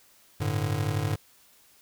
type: chord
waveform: square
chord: G suspended second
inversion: none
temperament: just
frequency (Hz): 98 / 110.25 / 147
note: G2 / A2 / D3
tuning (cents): 0 / +4 / +2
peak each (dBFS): -31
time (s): 0.4-1.16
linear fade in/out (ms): 10
effects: white hiss -59 dBFS RMS until 1.81 s